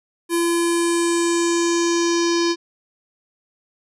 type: tone with low-pass filter sweep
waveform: square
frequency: 340.3 Hz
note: F4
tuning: 45 cents flat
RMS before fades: -19 dBFS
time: 0.29-2.56 s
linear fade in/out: 50 ms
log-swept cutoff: 11000 to 5100 Hz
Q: 4.1
effects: none